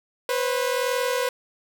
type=tone pair together; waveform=sawtooth; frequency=493.9 / 535.4 Hz; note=B4 / C5; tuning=0 / +40 cents; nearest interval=minor second; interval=140 cents; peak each=-20 / -23 dBFS; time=0.29-1.29 s; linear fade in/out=2 ms; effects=none